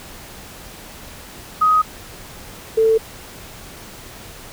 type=tone pair in turn; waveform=sine; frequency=1256 / 445.2 Hz; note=D#6 / A4; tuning=+16 / +20 cents; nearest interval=octave + tritone; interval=1796 cents; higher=first; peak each=-11 dBFS; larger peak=neither; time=1.61-1.82 / 2.77-2.98 s; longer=neither; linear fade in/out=10 ms; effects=pink hiss -38 dBFS RMS until 4.52 s